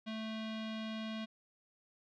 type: tone with low-pass filter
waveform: square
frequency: 219.9 Hz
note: A3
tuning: 1 cent flat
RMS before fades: -41 dBFS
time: 0.06-1.26 s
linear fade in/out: 20 ms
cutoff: 3500 Hz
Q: 3.1
effects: none